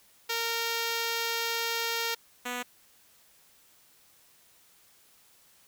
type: tone pair in turn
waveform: 5% pulse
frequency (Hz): 461.9 / 246.2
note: A#4 / B3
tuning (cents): -16 / -5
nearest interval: major seventh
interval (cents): 1089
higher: first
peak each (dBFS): -17 / -21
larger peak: first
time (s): 0.29-2.15 / 2.45-2.63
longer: first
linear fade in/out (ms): 10
effects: white hiss -61 dBFS RMS until 5.67 s